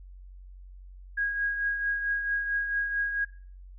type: tone with tremolo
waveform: sine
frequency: 1642 Hz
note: G#6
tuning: 20 cents flat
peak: -24 dBFS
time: 1.17-3.25 s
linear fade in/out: 10 ms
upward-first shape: triangle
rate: 4.5 Hz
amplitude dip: 55%
effects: noise-tail reverb RT60 0.4 s tail -17 dB re dry + added 46 Hz sine -44 dBFS peak until 3.78 s